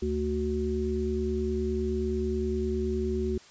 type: harmonic tone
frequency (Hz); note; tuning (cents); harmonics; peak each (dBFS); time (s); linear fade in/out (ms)
74.2; D2; +18; 1 / 3 / 5; -31 / -32 / -29; 0.02-3.38; 5
effects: white hiss -53 dBFS RMS until 3.5 s + resampled to 16000 Hz